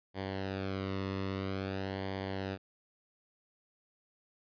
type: tone with flanger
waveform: sawtooth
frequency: 96.4 Hz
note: G2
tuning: 28 cents flat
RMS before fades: -37 dBFS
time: 0.14-2.58 s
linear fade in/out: 50 ms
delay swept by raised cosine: 0.76 to 1.29 ms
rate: 0.5 Hz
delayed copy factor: -0.7
effects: resampled to 11025 Hz